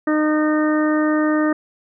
harmonic tone, 306.1 Hz, D#4, 28 cents flat, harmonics 1 / 2 / 3 / 4 / 5 / 6, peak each -16 / -23 / -33 / -26 / -31 / -28 dBFS, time 0.07-1.53 s, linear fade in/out 5 ms, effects none

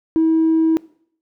triangle tone with tanh clipping, 322.5 Hz, E4, 38 cents flat, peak -12 dBFS, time 0.16-0.77 s, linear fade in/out 0 ms, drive 5 dB, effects noise-tail reverb RT60 0.6 s tail -21 dB re dry

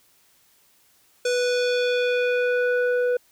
square tone with low-pass filter sweep, 492.7 Hz, B4, 4 cents flat, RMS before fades -22 dBFS, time 1.25-3.17 s, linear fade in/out 5 ms, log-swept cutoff 7100 to 1000 Hz, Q 1.7, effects white hiss -60 dBFS RMS until 3.31 s

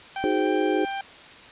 sawtooth tone with pitch glide, 780 to 787.7 Hz, G5 to G5, -9 to +8 cents, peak -24 dBFS, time 0.16-1.01 s, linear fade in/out 2 ms, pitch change +17 cents, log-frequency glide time 0.4-0.48 s
sine chord, Ab dominant seventh, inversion second, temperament equal, 311.1 / 370 / 415.3 / 523.3 Hz, Eb4 / Gb4 / Ab4 / C5, 0 / 0 / 0 / 0 cents, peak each -25 / -26 / -26 / -30 dBFS, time 0.24-0.85 s, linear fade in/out 0 ms
effects white hiss -45 dBFS RMS until 1.51 s + resampled to 8000 Hz

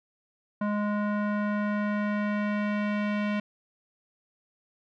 square tone with low-pass filter sweep, 207.7 Hz, G#3, in tune, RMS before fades -28 dBFS, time 0.61-3.4 s, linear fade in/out 5 ms, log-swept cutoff 1300 to 2500 Hz, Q 1.9, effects none

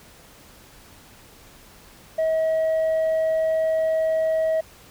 sine tone, 640 Hz, D#5, 49 cents sharp, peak -16 dBFS, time 2.18-4.61 s, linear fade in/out 10 ms, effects tanh soft clip ceiling -18 dBFS + pink hiss -49 dBFS RMS until 4.9 s

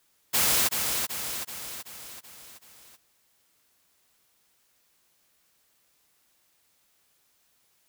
white noise with echo, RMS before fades -23 dBFS, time 0.33-0.69 s, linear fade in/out 20 ms, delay 380 ms, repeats 6, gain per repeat -5 dB, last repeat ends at 2.97 s, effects white hiss -68 dBFS RMS until 7.88 s

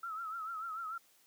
sine tone with vibrato, 1318.5 Hz, E6, in tune, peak -38 dBFS, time 0.03-0.98 s, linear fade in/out 5 ms, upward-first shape triangle, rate 6.8 Hz, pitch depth 100 cents each way, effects white hiss -67 dBFS RMS until 1.26 s + high-pass 150 Hz 12 dB/octave

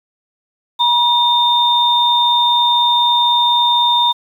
sine tone pair together, 962 / 3632 Hz, B5 / A#7, -46 / -46 cents, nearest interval octave + major seventh, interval 2300 cents, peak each -13 / -13 dBFS, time 0.79-4.13 s, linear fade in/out 20 ms, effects 7-bit

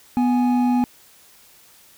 triangle tone pair together, 246.9 / 830.5 Hz, B3 / G#5, 0 / 0 cents, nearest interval octave + major sixth, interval 2100 cents, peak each -14 / -23 dBFS, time 0.17-0.84 s, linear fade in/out 0 ms, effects white hiss -51 dBFS RMS until 1.97 s

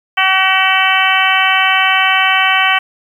harmonic tone, 380 Hz, F#4, 46 cents sharp, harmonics 2 / 3 / 4 / 5 / 6 / 7 / 8, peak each -17 / -17 / -17 / -17 / -17 / -17 / -17 dBFS, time 0.17-2.79 s, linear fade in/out 10 ms, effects 7-bit

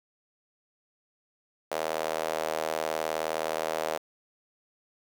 sawtooth tone with high-pass filter, 79.3 Hz, D#2, 33 cents sharp, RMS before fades -31 dBFS, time 1.71-3.98 s, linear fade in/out 10 ms, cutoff 580 Hz, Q 2.7, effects 8-bit

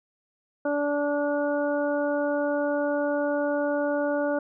harmonic tone, 290 Hz, D4, 22 cents flat, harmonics 1 / 2 / 3 / 4 / 5, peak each -28 / -25 / -35 / -40 / -34 dBFS, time 0.65-4.39 s, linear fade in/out 5 ms, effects none

